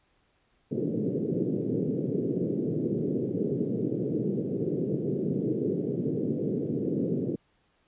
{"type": "band-pass noise", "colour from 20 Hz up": "white", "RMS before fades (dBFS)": -29, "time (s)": [0.71, 7.36], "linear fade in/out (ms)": 10, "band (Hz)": [120, 450], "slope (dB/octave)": 48, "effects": ["pink hiss -69 dBFS RMS until 7.87 s", "resampled to 8000 Hz"]}